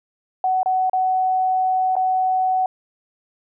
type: tone with dropouts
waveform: sine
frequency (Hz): 748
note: F#5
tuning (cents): +19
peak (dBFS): -16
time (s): 0.44-2.66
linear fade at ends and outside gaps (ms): 2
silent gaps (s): 0.631-0.659 / 0.897-0.932 / 1.955-1.965
effects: none